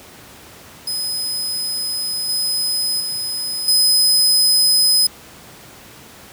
sawtooth tone with level steps, 5040 Hz, D#8, 21 cents sharp, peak -18 / -15 / -19 / -9 dBFS, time 0.87-5.07 s, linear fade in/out 5 ms, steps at 2.29 / 3 / 3.68 s, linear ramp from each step 2 ms, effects pink hiss -41 dBFS RMS until 6.32 s + high-pass 80 Hz 12 dB/octave

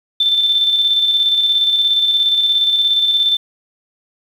sine tone with tremolo, 3546 Hz, A7, 13 cents sharp, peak -10 dBFS, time 0.2-3.37 s, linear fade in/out 5 ms, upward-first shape square, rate 17 Hz, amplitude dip 35%, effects 7-bit

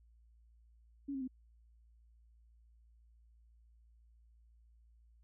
sine tone with pitch steps, 279.9 / 268.3 / 257.3 Hz, C#4 / C4 / C4, +17 / +44 / -29 cents, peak -37 dBFS, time 1.08-1.278 s, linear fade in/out 10 ms, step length 66 ms, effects added 57 Hz sine -62 dBFS peak until 5.23 s

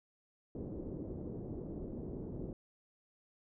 white low-pass noise, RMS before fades -43 dBFS, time 0.55-2.53 s, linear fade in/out 2 ms, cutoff 410 Hz, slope 24 dB/octave, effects none

